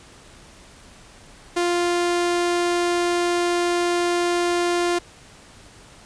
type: tone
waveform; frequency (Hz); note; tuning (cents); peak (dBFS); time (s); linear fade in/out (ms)
sawtooth; 349.2; F4; 0; -15; 1.56-4.99; 10
effects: pink hiss -47 dBFS RMS until 6.05 s + resampled to 22050 Hz